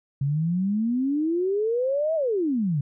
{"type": "exponential two-way sweep", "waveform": "sine", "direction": "up then down", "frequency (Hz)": [134.8, 659.3, 134.8], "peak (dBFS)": -21, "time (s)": [0.21, 2.81], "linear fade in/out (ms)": 5, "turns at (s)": 2.15, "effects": []}